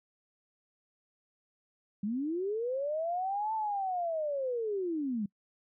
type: linear two-way sweep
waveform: sine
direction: up then down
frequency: 193.9 to 890 to 193.9 Hz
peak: -30 dBFS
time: 2.03-5.26 s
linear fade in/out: 5 ms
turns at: 3.54 s
effects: noise-tail reverb RT60 0.1 s tail -25 dB re dry